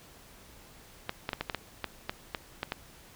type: clicks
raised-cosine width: 0.3 ms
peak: -15 dBFS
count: 11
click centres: 1.094 / 1.291 / 1.332 / 1.41 / 1.498 / 1.547 / 1.843 / 2.095 / 2.348 / 2.631 / 2.721 s
effects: pink hiss -54 dBFS RMS until 3.15 s